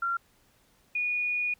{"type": "tone pair in turn", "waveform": "sine", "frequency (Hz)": [1377, 2454], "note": ["F6", "D#7"], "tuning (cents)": [-25, -25], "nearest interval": "minor seventh", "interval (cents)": 1000, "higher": "second", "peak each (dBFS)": -26, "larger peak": "neither", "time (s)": [[0.02, 0.17], [0.95, 1.54]], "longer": "second", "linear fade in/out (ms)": 5, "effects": ["pink hiss -65 dBFS RMS until 1.59 s"]}